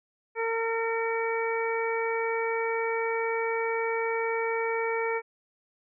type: harmonic tone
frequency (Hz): 455.5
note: A#4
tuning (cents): -40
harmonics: 1 / 2 / 3 / 4 / 5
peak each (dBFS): -28 / -33 / -37 / -37 / -34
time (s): 0.35-5.22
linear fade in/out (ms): 50
effects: none